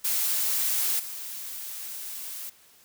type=noise with level steps; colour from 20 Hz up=blue; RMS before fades=-26 / -37 dBFS; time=0.04-2.5 s; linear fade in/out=10 ms; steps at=0.99 s; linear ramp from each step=10 ms; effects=white hiss -57 dBFS RMS until 2.84 s